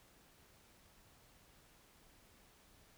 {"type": "silence", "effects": ["pink hiss -66 dBFS RMS until 2.97 s"]}